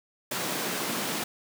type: high-pass noise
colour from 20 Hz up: pink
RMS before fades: -31 dBFS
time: 0.31-1.24 s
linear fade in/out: 5 ms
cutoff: 170 Hz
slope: 24 dB/octave
effects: none